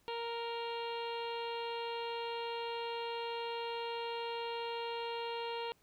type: harmonic tone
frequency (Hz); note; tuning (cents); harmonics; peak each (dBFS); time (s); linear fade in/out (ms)
466.2; A#4; 0; 1 / 2 / 3 / 4 / 5 / 6 / 7 / 8 / 9; -40 / -41 / -52 / -55 / -52 / -47 / -52 / -56 / -53; 0.08-5.72; 0
effects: pink hiss -71 dBFS RMS until 5.82 s